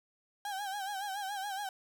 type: tone with vibrato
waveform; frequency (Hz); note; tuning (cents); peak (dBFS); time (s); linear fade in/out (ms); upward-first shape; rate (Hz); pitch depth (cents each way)
35% pulse; 795; G5; +24; -34; 0.45-1.69; 2; sine; 7.1; 81
effects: none